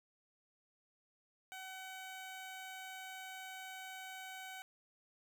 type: tone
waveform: 15% pulse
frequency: 756 Hz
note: F#5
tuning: 37 cents sharp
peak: -40 dBFS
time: 1.52-4.62 s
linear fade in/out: 0 ms
effects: none